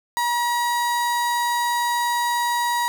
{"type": "tone", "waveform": "35% pulse", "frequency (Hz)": 957, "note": "A#5", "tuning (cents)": 45, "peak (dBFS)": -18, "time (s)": [0.17, 2.88], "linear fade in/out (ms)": 0, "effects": []}